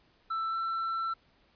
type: tone with pitch glide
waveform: triangle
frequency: 1328 to 1340.3 Hz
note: E6 to E6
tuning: +12 to +28 cents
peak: -28 dBFS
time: 0.3-1.14 s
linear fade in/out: 10 ms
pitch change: +16 cents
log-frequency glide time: 0.5-0.55 s
effects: pink hiss -66 dBFS RMS until 1.55 s + resampled to 11025 Hz